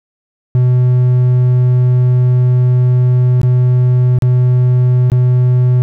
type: tone with dropouts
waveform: triangle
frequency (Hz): 125.1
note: B2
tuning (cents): +23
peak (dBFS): -5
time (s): 0.55-5.82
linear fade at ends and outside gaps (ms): 0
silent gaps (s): 3.415-3.432 / 4.187-4.222 / 5.1-5.118
effects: none